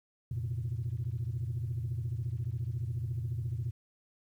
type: chord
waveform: sine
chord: F suspended fourth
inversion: none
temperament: equal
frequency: 87.31 / 116.54 / 130.81 Hz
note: F2 / Bb2 / C3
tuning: 0 / 0 / 0 cents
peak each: -38 / -33 / -37 dBFS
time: 0.31-3.71 s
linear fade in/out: 5 ms
effects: tanh soft clip ceiling -27 dBFS + 11-bit